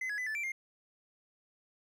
triangle tone with pitch steps, 2039 / 1678 / 2002 / 1748 / 2346 / 2118 Hz, C7 / G#6 / B6 / A6 / D7 / C7, -45 / +17 / +23 / -12 / -2 / +21 cents, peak -32 dBFS, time 0.01-0.52 s, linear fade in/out 5 ms, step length 85 ms, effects none

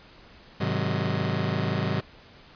sawtooth chord, Ab dominant seventh, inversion none, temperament just, 103.83 / 129.78 / 155.74 / 186.89 Hz, Ab2 / C3 / Eb3 / Gb3, 0 / -14 / +2 / +18 cents, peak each -26 dBFS, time 0.6-2.01 s, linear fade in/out 10 ms, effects pink hiss -51 dBFS RMS until 2.55 s + resampled to 11025 Hz

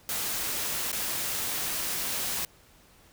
white noise with dropouts, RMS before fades -31 dBFS, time 0.09-2.45 s, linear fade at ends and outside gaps 1 ms, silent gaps 0.917-0.928 s, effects pink hiss -58 dBFS RMS until 3.12 s

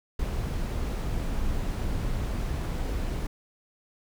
brown noise, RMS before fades -29 dBFS, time 0.19-3.27 s, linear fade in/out 5 ms, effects none

